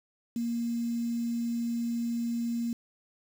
sine tone with quantisation, 234.5 Hz, A#3, 11 cents sharp, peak -28 dBFS, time 0.36-2.73 s, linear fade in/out 2 ms, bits 8, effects none

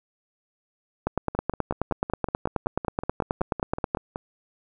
two click trains, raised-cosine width 1 ms, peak -9 / -16 dBFS, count 28 / 16, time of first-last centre 1.07-3.948 / 1.35-4.159 s, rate 9.38 / 5.34 Hz, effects none

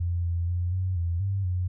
sine tone with pitch steps, 86.7 / 85.6 / 88.1 / 92.6 / 85.4 / 97.8 / 90.4 Hz, F2 / F2 / F2 / F#2 / F2 / G2 / F#2, -12 / -34 / +16 / +2 / -38 / -4 / -40 cents, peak -24 dBFS, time 0-1.68 s, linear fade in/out 10 ms, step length 240 ms, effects none

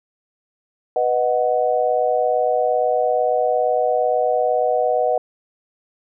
sine chord, B major, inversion none, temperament equal, 493.9 / 622.3 / 740 Hz, B4 / D#5 / F#5, 0 / 0 / 0 cents, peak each -20 dBFS, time 0.96-5.18 s, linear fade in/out 2 ms, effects none

